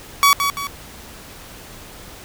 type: tone with echo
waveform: sawtooth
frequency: 1131 Hz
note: C#6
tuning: 34 cents sharp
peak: -6 dBFS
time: 0.23-0.33 s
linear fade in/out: 0 ms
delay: 170 ms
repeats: 2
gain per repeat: -7 dB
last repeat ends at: 0.67 s
effects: pink hiss -39 dBFS RMS until 2.24 s